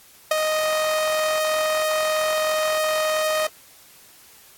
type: tone with ADSR envelope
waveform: sawtooth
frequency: 622.3 Hz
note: D#5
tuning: in tune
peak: -10 dBFS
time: 0.31-3.47 s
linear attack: 5 ms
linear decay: 12 ms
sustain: -6 dB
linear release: 5 ms
effects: white hiss -50 dBFS RMS until 4.57 s + AAC 64 kbps